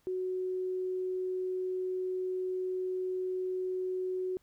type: tone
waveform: sine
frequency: 370 Hz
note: F#4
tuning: in tune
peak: -31 dBFS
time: 0.07-4.37 s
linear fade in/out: 0 ms
effects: pink hiss -71 dBFS RMS until 4.42 s